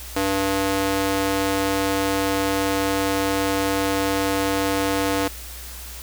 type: tone with high-pass filter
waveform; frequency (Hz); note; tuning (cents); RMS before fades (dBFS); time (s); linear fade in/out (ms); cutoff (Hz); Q
square; 97.5; G2; -9; -22; 0.16-5.28; 5; 340; 1
effects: added 60 Hz sine -37 dBFS peak until 6.02 s + white hiss -38 dBFS RMS until 6.02 s